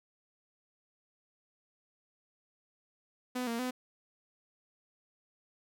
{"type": "tone with pitch steps", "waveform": "sawtooth", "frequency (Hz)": [250.7, 232, 252.5], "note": ["B3", "A#3", "B3"], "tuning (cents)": [26, -8, 39], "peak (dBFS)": -29, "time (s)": [3.35, 3.71], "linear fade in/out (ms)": 10, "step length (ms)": 120, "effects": []}